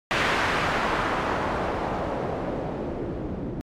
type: noise with low-pass filter sweep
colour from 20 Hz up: white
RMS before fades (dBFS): -27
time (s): 0.11-3.61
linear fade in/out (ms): 0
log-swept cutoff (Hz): 2100 to 290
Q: 1.1
effects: AAC 64 kbps